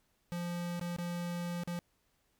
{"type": "tone with dropouts", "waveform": "square", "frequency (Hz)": 173.9, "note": "F3", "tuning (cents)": -7, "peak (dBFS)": -36, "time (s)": [0.32, 1.79], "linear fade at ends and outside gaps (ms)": 0, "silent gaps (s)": [[0.795, 0.812], [0.964, 0.985], [1.635, 1.675]], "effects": ["pink hiss -75 dBFS RMS until 2.39 s"]}